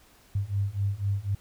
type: beating tone pair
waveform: sine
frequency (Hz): 97.7 / 101.7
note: G2 / G#2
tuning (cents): -5 / -36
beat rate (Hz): 4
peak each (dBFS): -29 / -28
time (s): 0.35-1.35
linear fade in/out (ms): 5
effects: pink hiss -58 dBFS RMS until 1.4 s